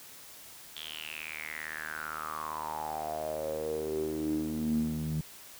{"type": "tone with band-pass filter sweep", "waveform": "sawtooth", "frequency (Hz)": 77.7, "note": "D#2", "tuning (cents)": -2, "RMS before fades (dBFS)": -35, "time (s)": [0.76, 5.21], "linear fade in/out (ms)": 5, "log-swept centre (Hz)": [3400, 170], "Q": 9.1, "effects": ["white hiss -50 dBFS RMS until 5.59 s"]}